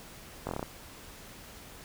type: slowing click train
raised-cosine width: 1 ms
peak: -19 dBFS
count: 7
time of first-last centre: 0.47-0.628 s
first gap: 20 ms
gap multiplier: 1.11
effects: pink hiss -49 dBFS RMS until 1.84 s